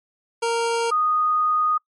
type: tone pair in turn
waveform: 25% pulse / sine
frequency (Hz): 464 / 1238.7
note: A#4 / D#6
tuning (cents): -8 / -8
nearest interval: octave + perfect fourth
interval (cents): 1700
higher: second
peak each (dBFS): -16 / -17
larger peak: first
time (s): 0.42-0.91 / 0.91-1.78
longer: second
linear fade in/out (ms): 10
effects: noise-tail reverb RT60 0.1 s tail -25 dB re dry + MP3 48 kbps